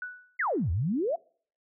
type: tone with exponential decay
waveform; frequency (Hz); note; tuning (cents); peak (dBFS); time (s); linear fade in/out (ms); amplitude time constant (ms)
sine; 1480; F#6; 0; -31; 0.02-0.37; 2; 76
type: exponential two-way sweep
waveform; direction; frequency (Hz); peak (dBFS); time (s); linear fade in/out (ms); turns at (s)
sine; down then up; 2217 to 76.4 to 728; -25; 0.39-1.16; 10; 0.71
effects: noise-tail reverb RT60 0.5 s tail -26 dB re dry